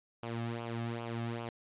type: tone with flanger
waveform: sawtooth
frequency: 116.54 Hz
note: A#2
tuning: in tune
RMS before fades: -38 dBFS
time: 0.23-1.49 s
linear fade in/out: 0 ms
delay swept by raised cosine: 0.51 to 2.11 ms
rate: 2.5 Hz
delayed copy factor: -0.65
effects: resampled to 8000 Hz